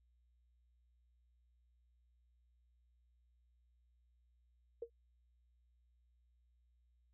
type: tone with exponential decay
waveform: sine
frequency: 465.9 Hz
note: A#4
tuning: 1 cent flat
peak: -37 dBFS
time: 4.82-4.9 s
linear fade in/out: 5 ms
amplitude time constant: 16 ms
effects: added 60 Hz sine -70 dBFS peak until 7.13 s